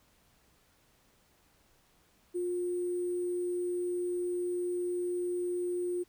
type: tone with sample-and-hold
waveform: sine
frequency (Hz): 355.4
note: F4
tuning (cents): +30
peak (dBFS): -30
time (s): 2.34-6.04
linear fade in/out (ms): 20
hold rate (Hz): 8820
effects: pink hiss -67 dBFS RMS until 6.08 s